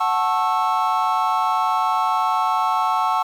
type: chord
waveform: triangle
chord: F# minor seventh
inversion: none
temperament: equal with one note detuned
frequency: 740 / 880 / 1095.4 / 1318.5 Hz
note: F#5 / A5 / C#6 / E6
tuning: 0 / 0 / -21 / 0 cents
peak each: -21 / -20 / -20 / -22 dBFS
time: 0-3.23 s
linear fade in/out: 10 ms
effects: tanh soft clip ceiling -6 dBFS + 8-bit